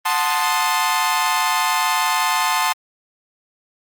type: chord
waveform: sawtooth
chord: F# diminished seventh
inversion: none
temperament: equal with one note detuned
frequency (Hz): 734.9 / 880 / 1046.5 / 1244.5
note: F#5 / A5 / C6 / Eb6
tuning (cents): -12 / 0 / 0 / 0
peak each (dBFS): -22 / -17 / -17 / -22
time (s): 0.05-2.73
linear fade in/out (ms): 10
effects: Opus 32 kbps